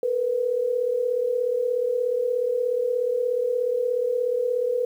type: tone pair together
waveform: sine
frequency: 459 / 495.8 Hz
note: A#4 / B4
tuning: -27 / +7 cents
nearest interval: minor second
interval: 134 cents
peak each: -27 / -22 dBFS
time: 0.03-4.85 s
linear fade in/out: 2 ms
effects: 9-bit